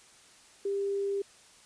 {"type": "tone", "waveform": "sine", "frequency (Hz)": 397.8, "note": "G4", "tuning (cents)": 25, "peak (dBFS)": -28, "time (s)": [0.65, 1.22], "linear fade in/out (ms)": 5, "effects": ["white hiss -57 dBFS RMS until 1.65 s", "resampled to 22050 Hz"]}